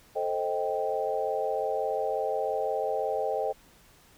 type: chord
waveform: sine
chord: A half-diminished seventh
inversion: none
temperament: equal with one note detuned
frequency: 440 / 525.7 / 622.3 / 784 Hz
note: A4 / C5 / Eb5 / G5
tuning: 0 / +8 / 0 / 0 cents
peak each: -32 dBFS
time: 0.15-3.53 s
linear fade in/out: 20 ms
effects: pink hiss -58 dBFS RMS until 4.17 s